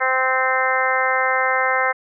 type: harmonic tone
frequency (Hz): 260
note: C4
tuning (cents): -11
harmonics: 2 / 3 / 4 / 5 / 6 / 7 / 8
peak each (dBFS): -24 / -24 / -24 / -24 / -24 / -24 / -24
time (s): 0-1.93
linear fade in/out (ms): 20
effects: none